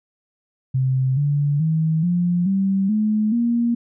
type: tone with pitch steps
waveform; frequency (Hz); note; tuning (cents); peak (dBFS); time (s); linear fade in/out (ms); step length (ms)
sine; 130.9 / 144.41 / 159.31 / 175.74 / 193.88 / 213.9 / 235.9; C3 / D3 / D#3 / F3 / G3 / A3 / A#3; +1 / -29 / +41 / +11 / -19 / -49 / +21; -16; 0.74-3.75; 10; 430
effects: none